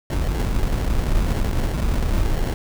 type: noise with sample-and-hold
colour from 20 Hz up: brown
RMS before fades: -20 dBFS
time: 0.1-2.54 s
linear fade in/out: 2 ms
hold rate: 1225 Hz
effects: none